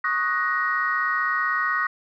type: chord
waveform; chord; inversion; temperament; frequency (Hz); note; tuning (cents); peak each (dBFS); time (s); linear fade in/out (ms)
sine; D# minor seventh; third; equal with one note detuned; 1108.7 / 1244.5 / 1480 / 1880.9; C#6 / D#6 / F#6 / A#6; 0 / 0 / 0 / +15; -28 / -26 / -27 / -24; 0.04-1.87; 5
effects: tanh soft clip ceiling -11 dBFS